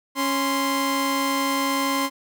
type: tone pair together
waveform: sawtooth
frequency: 275.6 / 1041.6 Hz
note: C#4 / C6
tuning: -10 / -8 cents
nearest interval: octave + major seventh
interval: 2302 cents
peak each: -20 dBFS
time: 0.15-2.1 s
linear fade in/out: 50 ms
effects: none